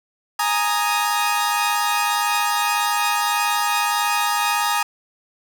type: chord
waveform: sawtooth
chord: Ab suspended second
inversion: none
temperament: equal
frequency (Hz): 830.6 / 932.3 / 1244.5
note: Ab5 / Bb5 / Eb6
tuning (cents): 0 / 0 / 0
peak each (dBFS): -19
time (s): 0.39-4.83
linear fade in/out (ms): 5
effects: none